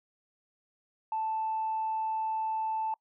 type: tone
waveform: sine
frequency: 880 Hz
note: A5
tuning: in tune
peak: -28 dBFS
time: 1.12-2.94 s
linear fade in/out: 2 ms
effects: noise-tail reverb RT60 0.1 s tail -25 dB re dry + tanh soft clip ceiling -24 dBFS